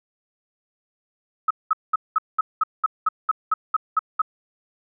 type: tone bursts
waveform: sine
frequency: 1282 Hz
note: E6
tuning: 49 cents flat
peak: -15 dBFS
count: 13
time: 1.48-4.218 s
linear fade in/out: 5 ms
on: 26 ms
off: 200 ms
effects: none